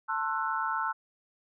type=chord; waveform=sine; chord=F# half-diminished seventh; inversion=first; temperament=just; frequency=888 / 1065.6 / 1332 / 1480 Hz; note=A5 / C6 / E6 / F#6; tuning=+16 / +31 / +18 / 0 cents; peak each=-33 / -35 / -32 / -35 dBFS; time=0.08-0.93 s; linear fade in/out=20 ms; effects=none